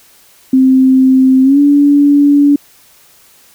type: tone with pitch glide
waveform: sine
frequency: 261.6 to 286.9 Hz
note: C4 to D4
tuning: 0 to -40 cents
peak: -4 dBFS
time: 0.53-2.56 s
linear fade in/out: 5 ms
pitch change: +160 cents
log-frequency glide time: 1.43-1.59 s
effects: white hiss -45 dBFS RMS until 3.54 s